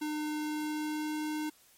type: tone with pitch glide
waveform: square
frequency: 303.2 to 305.5 Hz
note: D#4 to D#4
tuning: -45 to -32 cents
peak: -33 dBFS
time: 0.01-1.5 s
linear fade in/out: 10 ms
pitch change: +13 cents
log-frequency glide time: 0.4-1.18 s
effects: white hiss -62 dBFS RMS until 1.77 s + MP3 64 kbps

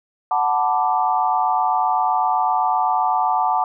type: chord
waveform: sine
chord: B minor seventh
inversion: second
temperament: equal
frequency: 740 / 880 / 987.8 / 1174.7 Hz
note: F#5 / A5 / B5 / D6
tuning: 0 / 0 / 0 / 0 cents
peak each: -20 / -20 / -25 / -23 dBFS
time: 0.31-3.64 s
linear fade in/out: 2 ms
effects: none

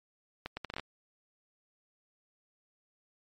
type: accelerating click train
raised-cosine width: 0.3 ms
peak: -21 dBFS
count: 8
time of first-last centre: 0.46-0.796 s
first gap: 110 ms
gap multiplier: 0.7
effects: MP3 64 kbps

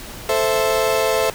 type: chord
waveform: 35% pulse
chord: A minor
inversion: none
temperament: equal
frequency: 440 / 523.3 / 659.3 Hz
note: A4 / C5 / E5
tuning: 0 / 0 / 0 cents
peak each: -19 dBFS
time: 0.29-1.3 s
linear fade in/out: 2 ms
effects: pink hiss -35 dBFS RMS until 1.34 s

